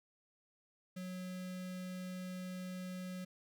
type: tone with notch filter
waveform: square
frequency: 183.4 Hz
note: F#3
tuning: 15 cents flat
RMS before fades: -44 dBFS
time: 0.96-3.25 s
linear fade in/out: 10 ms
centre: 900 Hz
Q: 1.9
effects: 13-bit

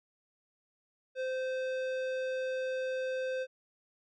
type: tone with tanh clipping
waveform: sine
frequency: 518 Hz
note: C5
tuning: 17 cents flat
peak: -34 dBFS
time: 1.15-3.47 s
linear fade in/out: 50 ms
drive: 15 dB
effects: none

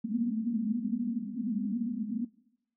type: band-pass noise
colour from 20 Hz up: white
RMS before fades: -32 dBFS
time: 0.04-2.25 s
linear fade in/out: 10 ms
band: 210 to 240 Hz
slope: 96 dB/octave
effects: noise-tail reverb RT60 0.8 s tail -20 dB re dry

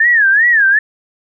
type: tone with vibrato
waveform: sine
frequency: 1740 Hz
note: A6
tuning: 20 cents flat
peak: -7 dBFS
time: 0-0.79 s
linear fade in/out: 5 ms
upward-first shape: sine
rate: 2.6 Hz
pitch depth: 190 cents each way
effects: none

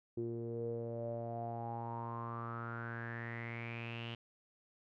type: tone with low-pass filter sweep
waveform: sawtooth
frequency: 116.54 Hz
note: A#2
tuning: in tune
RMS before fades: -42 dBFS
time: 0.17-4.15 s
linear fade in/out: 5 ms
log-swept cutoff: 360 to 3000 Hz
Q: 8.8
effects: none

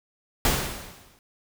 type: noise with exponential decay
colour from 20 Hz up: pink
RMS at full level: -20 dBFS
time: 0.45-1.19 s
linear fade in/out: 1 ms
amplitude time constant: 160 ms
effects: none

